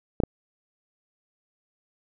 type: clicks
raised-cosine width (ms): 2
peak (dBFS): -9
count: 2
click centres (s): 0.202 / 0.236
effects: none